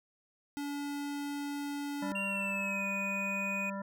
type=tone; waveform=square; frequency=286.4 Hz; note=D4; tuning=43 cents flat; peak=-36 dBFS; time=0.57-2.12 s; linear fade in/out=0 ms
type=harmonic tone; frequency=196.9 Hz; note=G3; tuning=8 cents sharp; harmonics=1 / 3 / 5 / 7 / 9; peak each=-38 / -42 / -43 / -48 / -50 dBFS; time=2.02-3.82 s; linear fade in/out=5 ms
type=tone with pitch glide; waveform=triangle; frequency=2762 to 2475 Hz; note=F7 to D#7; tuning=-20 to -10 cents; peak=-32 dBFS; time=2.15-3.7 s; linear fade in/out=5 ms; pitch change=-190 cents; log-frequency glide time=2.26-2.86 s
effects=none